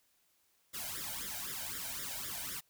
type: noise with flanger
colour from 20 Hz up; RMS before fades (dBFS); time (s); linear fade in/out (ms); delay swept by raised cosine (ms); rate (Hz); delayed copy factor
white; -41; 0.73-2.61; 20; 0.56 to 1.34; 3.9; +1
effects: white hiss -73 dBFS RMS until 2.69 s